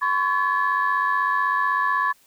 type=tone cluster; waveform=sine; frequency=1023 / 1119 / 1716 Hz; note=C6 / C#6 / A6; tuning=-39 / +16 / -44 cents; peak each=-23 / -22 / -23 dBFS; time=0.01-2.13 s; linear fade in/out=20 ms; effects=tanh soft clip ceiling -11 dBFS + white hiss -58 dBFS RMS until 2.26 s